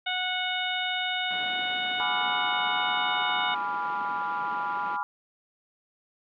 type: harmonic tone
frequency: 734 Hz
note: F#5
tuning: 14 cents flat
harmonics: 1 / 2 / 3 / 4 / 5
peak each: -33 / -33 / -33 / -33 / -33 dBFS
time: 0.06-3.55 s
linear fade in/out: 10 ms
type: band-pass noise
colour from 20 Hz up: pink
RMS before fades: -45 dBFS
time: 1.3-4.97 s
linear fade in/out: 10 ms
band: 180 to 3100 Hz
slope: 24 dB/octave
type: chord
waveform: sine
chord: G# diminished seventh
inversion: none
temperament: equal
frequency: 830.6 / 987.8 / 1174.7 / 1396.9 Hz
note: G#5 / B5 / D6 / F6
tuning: 0 / 0 / 0 / 0 cents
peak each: -33 / -31 / -35 / -34 dBFS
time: 2-5.03 s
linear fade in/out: 0 ms
effects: none